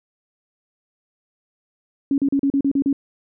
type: tone bursts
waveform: sine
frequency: 277.2 Hz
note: C#4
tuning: in tune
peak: -15 dBFS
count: 8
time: 2.11-2.929 s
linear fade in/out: 2 ms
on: 70 ms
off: 37 ms
effects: none